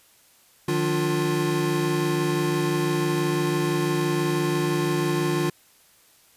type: tone cluster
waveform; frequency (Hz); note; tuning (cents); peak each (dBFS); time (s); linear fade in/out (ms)
square; 152.4 / 178.4 / 292.8 / 351.9; D#3 / F3 / D4 / F4; -36 / +37 / -5 / +13; -27 / -33 / -31 / -25; 0.68-5.5; 5
effects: white hiss -57 dBFS RMS until 6.36 s + resampled to 32000 Hz